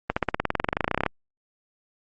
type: accelerating click train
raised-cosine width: 0.5 ms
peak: -7 dBFS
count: 23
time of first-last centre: 0.1-1.063 s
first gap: 65 ms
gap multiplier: 0.96
effects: Opus 24 kbps